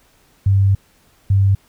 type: tone pair in turn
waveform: sine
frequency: 98 / 98 Hz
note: G2 / G2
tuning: 0 / 0 cents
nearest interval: unison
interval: 0 cents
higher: neither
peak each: -10 / -10 dBFS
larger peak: neither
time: 0.46-0.75 / 1.3-1.55 s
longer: first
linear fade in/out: 5 ms
effects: pink hiss -55 dBFS RMS until 1.68 s